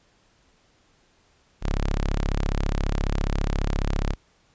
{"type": "tone", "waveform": "sawtooth", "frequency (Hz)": 34.65, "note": "C#1", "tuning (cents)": 0, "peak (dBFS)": -18, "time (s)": [1.61, 4.16], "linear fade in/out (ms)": 50, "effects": ["pink hiss -62 dBFS RMS until 4.54 s", "resampled to 16000 Hz"]}